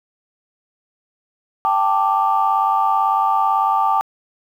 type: chord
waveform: sine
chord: G suspended second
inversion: none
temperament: just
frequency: 784 / 882 / 1176 Hz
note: G5 / A5 / D6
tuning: 0 / +4 / +2 cents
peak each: -18 dBFS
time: 1.65-4.01 s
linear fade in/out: 0 ms
effects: tanh soft clip ceiling -5 dBFS + 8-bit